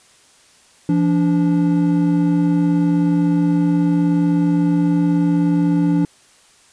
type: tone pair together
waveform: triangle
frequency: 170.69 / 289.9 Hz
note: F3 / D4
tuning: -39 / -22 cents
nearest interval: major sixth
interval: 917 cents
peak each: -14 dBFS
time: 0.89-6.05 s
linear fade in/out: 2 ms
effects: white hiss -51 dBFS RMS until 6.72 s + resampled to 22050 Hz